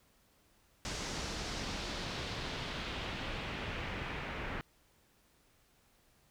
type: noise with low-pass filter sweep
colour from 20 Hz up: pink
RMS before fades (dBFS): -40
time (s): 0.85-4.61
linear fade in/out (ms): 0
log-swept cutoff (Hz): 6300 to 2100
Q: 1.6
effects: pink hiss -69 dBFS RMS until 6.3 s